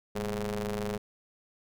sawtooth ring-modulated tone, 107.1 Hz, A2, 46 cents flat, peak -24 dBFS, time 0.15-0.98 s, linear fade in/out 10 ms, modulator 309 Hz, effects none

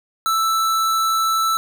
square tone, 1321 Hz, E6, 3 cents sharp, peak -17 dBFS, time 0.26-1.57 s, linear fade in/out 0 ms, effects none

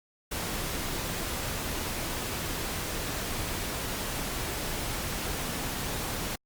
pink noise, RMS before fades -33 dBFS, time 0.31-6.36 s, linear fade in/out 10 ms, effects Opus 48 kbps

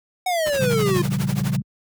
square exponential sweep, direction down, 753 to 344.6 Hz, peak -20 dBFS, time 0.26-1.02 s, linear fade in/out 5 ms
pink noise with tremolo, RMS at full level -28 dBFS, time 0.45-1.57 s, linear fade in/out 20 ms, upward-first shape triangle, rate 12 Hz, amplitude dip 100%
sine chord, G half-diminished seventh, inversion first, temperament equal with one note detuned, 116.54 / 140.61 / 174.61 / 196 Hz, Bb2 / Db3 / F3 / G3, 0 / +25 / 0 / 0 cents, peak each -27 / -23 / -27 / -25 dBFS, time 0.59-1.62 s, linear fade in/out 10 ms
effects high-pass 60 Hz 12 dB/octave

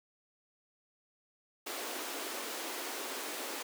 pink high-pass noise, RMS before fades -40 dBFS, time 1.66-3.63 s, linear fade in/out 10 ms, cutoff 270 Hz, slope 48 dB/octave, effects none

